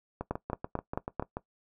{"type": "two click trains", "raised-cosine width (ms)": 1, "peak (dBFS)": [-16, -20], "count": [5, 9], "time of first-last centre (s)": [[0.31, 1.197], [0.21, 1.369]], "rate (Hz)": [4.51, 6.9], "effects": ["noise-tail reverb RT60 0.1 s tail -18 dB re dry"]}